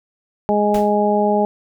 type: harmonic tone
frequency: 207.7 Hz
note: G#3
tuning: in tune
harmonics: 1 / 2 / 3 / 4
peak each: -19 / -19 / -19 / -19 dBFS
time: 0.49-1.45 s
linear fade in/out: 0 ms
type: noise with exponential decay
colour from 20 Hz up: pink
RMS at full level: -28 dBFS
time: 0.74-0.97 s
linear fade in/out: 5 ms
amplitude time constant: 48 ms
effects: none